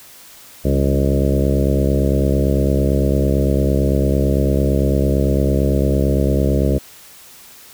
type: harmonic tone with a mistuned harmonic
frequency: 68.9 Hz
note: C#2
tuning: 10 cents flat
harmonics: 1 / 2 / 3 / 4 / 5 / 6 / 7 / 8 / 9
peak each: -17 / -20 / -22 / -23 / -24 / -25 / -25 / -26 / -27 dBFS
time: 0.64-6.79 s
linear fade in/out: 20 ms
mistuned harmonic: 3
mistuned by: -41 cents
effects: white hiss -42 dBFS RMS until 7.73 s